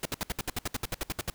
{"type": "noise bursts", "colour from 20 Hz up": "pink", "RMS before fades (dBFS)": -31, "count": 15, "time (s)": [0.03, 1.3], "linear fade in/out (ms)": 2, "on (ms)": 24, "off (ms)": 65, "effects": ["pink hiss -59 dBFS RMS until 1.34 s"]}